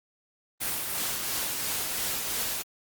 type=noise with tremolo; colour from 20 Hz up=white; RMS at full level=-29 dBFS; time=0.6-2.63 s; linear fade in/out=20 ms; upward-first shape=triangle; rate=2.9 Hz; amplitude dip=35%; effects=Opus 32 kbps